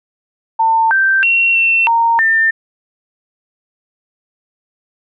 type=tone with pitch steps; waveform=sine; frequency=899 / 1564 / 2731 / 2699 / 924 / 1798 Hz; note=A5 / G6 / F7 / E7 / A#5 / A6; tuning=+37 / -4 / -39 / +40 / -16 / +37 cents; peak=-9 dBFS; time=0.59-2.51 s; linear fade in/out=10 ms; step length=320 ms; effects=none